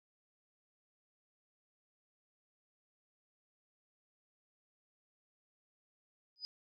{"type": "tone with exponential growth", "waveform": "sine", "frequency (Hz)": 4978, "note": "D#8", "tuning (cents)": 0, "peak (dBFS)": -36, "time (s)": [6.36, 6.45], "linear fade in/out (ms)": 0, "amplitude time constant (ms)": 19, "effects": []}